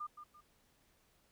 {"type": "tone with echo", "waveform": "sine", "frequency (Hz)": 1206, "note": "D6", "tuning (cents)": 46, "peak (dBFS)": -39, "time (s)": [0, 0.07], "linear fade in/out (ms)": 10, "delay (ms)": 170, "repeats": 2, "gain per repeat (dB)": -9, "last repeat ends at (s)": 0.41, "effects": ["pink hiss -72 dBFS RMS until 1.31 s"]}